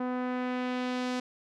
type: tone with low-pass filter sweep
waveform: sawtooth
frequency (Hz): 250.9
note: B3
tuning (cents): +28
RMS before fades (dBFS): -32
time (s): 0-1.2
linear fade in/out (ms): 5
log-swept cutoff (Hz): 1200 to 5900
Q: 1
effects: none